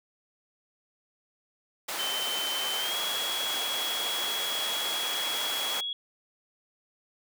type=high-pass noise; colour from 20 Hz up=pink; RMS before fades=-34 dBFS; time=1.88-5.81 s; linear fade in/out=10 ms; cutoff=620 Hz; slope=12 dB/octave
type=tone with pitch glide; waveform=sine; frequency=3077 to 3336 Hz; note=G7 to G#7; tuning=-33 to +7 cents; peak=-30 dBFS; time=1.99-5.93 s; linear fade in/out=2 ms; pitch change=+140 cents; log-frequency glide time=2.79-2.96 s
effects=none